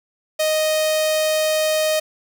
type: tone with notch filter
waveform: sawtooth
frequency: 622.3 Hz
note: D#5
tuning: in tune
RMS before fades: -19 dBFS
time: 0.39-2 s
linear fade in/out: 10 ms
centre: 1400 Hz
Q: 1.3
effects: none